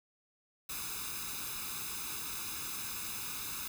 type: noise with comb filter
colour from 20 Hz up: white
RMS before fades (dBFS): -40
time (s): 0.69-3.68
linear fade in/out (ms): 5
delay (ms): 0.79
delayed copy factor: +0.75
effects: none